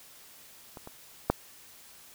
clicks, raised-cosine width 1 ms, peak -28 / -28 / -8 dBFS, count 3, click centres 0.772 / 0.874 / 1.3 s, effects white hiss -53 dBFS RMS until 2.14 s

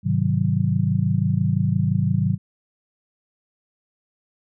sine chord, Ab dominant seventh, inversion none, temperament just, 103.83 / 129.78 / 155.74 / 186.89 Hz, Ab2 / C3 / Eb3 / Gb3, 0 / -14 / +2 / +18 cents, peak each -23 dBFS, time 0.03-2.38 s, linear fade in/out 50 ms, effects none

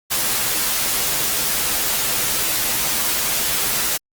white noise with comb filter, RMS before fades -20 dBFS, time 0.1-3.98 s, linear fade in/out 20 ms, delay 11 ms, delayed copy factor -0.8, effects Opus 48 kbps

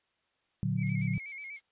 sine chord, Bb augmented, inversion none, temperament equal with one note detuned, 116.54 / 147.43 / 185 Hz, Bb2 / D3 / F#3, 0 / +7 / 0 cents, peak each -32 dBFS, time 0.63-1.18 s, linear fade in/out 0 ms
sine tone with vibrato, 2225 Hz, C#7, 6 cents sharp, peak -40 dBFS, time 0.77-1.6 s, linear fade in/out 50 ms, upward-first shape square, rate 8.2 Hz, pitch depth 56 cents each way
violet noise with tremolo, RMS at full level -45 dBFS, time 0.85-1.62 s, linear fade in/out 20 ms, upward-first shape sine, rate 7.2 Hz, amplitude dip 100%
effects white hiss -75 dBFS RMS until 1.71 s + resampled to 8000 Hz

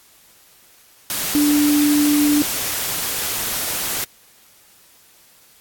sine tone in noise, 293.7 Hz, D4, in tune, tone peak -13 dBFS, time 1.35-2.42 s, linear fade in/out 0 ms, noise white, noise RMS -23 dBFS, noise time 1.1-4.04 s, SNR +7 dB, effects white hiss -51 dBFS RMS until 5.6 s + AAC 64 kbps

